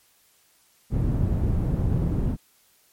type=low-pass noise; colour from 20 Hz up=white; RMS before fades=-23 dBFS; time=0.9-2.37 s; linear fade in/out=50 ms; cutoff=140 Hz; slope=12 dB/octave; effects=white hiss -61 dBFS RMS until 2.92 s + MP3 64 kbps